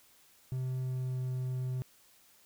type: tone with pitch glide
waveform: triangle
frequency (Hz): 128.9 to 128.01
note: C3 to C3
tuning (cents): -26 to -37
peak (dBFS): -30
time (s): 0.52-1.82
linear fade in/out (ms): 0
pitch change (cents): -11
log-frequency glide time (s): 0.8-1.21
effects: white hiss -63 dBFS RMS until 2.45 s